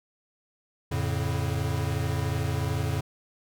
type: chord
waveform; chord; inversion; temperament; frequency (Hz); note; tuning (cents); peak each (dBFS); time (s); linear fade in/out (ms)
square; F augmented; none; equal with one note detuned; 87.31 / 110 / 141.1; F2 / A2 / C#3; 0 / 0 / +31; -31; 0.91-3.01; 10
effects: none